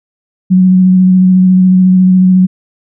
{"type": "tone with vibrato", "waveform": "sine", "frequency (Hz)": 185, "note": "F#3", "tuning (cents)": 0, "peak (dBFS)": -3, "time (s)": [0.5, 2.47], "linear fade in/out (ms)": 20, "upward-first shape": "square", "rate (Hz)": 14, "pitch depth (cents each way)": 13, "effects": []}